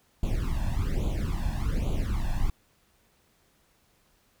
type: noise with flanger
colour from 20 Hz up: brown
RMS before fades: -27 dBFS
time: 0.23-2.5 s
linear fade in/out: 2 ms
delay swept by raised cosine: 0.28 to 1.18 ms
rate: 1.2 Hz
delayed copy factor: +1
effects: pink hiss -66 dBFS RMS until 4.4 s